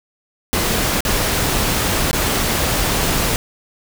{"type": "noise with dropouts", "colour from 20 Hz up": "pink", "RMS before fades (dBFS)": -18, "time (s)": [0.53, 3.36], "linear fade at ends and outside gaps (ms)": 0, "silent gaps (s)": [[1.006, 1.051], [2.112, 2.13]], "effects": []}